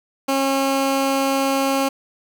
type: tone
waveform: 15% pulse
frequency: 271.7 Hz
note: C#4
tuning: 35 cents flat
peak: -11 dBFS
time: 0.28-1.89 s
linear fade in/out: 10 ms
effects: none